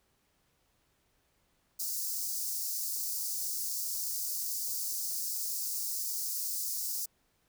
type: high-pass noise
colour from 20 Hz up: white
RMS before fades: -35 dBFS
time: 1.79-7.06 s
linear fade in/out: 10 ms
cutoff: 4700 Hz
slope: 48 dB/octave
effects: pink hiss -73 dBFS RMS until 7.48 s